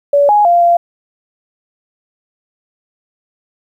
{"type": "tone with pitch steps", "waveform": "sine", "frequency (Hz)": [571, 832, 694, 690], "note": ["D5", "G#5", "F5", "F5"], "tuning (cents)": [-49, 3, -11, -21], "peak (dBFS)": -6, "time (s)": [0.13, 0.77], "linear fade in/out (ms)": 5, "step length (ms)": 160, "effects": ["8-bit"]}